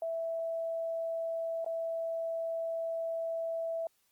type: tone with dropouts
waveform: sine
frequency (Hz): 659.3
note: E5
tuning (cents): 0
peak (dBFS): -32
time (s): 0.02-3.87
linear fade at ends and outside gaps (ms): 2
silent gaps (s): 1.646-1.662
effects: white hiss -73 dBFS RMS until 4.11 s + Opus 24 kbps